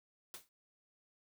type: noise with exponential decay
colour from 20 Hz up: white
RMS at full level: -44 dBFS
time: 0.34-0.49 s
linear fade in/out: 1 ms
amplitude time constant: 32 ms
effects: none